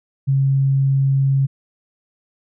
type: tone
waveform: sine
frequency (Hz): 136.2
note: C#3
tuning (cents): -30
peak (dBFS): -13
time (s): 0.27-1.47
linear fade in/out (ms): 20
effects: none